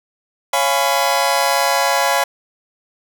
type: chord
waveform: sawtooth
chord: C# dominant seventh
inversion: none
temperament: just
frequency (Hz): 554.4 / 693 / 831.5 / 997.9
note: C#5 / E#5 / G#5 / B5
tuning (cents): 0 / -14 / +2 / +18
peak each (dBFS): -16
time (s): 0.53-2.24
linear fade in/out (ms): 5
effects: none